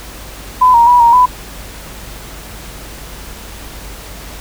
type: tone with pitch steps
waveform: sine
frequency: 1007 / 937 / 976 / 937 / 998 Hz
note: B5 / A#5 / B5 / A#5 / B5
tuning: +33 / +9 / -21 / +9 / +18 cents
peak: -4 dBFS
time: 0.61-1.26 s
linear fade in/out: 10 ms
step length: 130 ms
effects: added 50 Hz sine -32 dBFS peak until 4.4 s + pink hiss -32 dBFS RMS until 4.4 s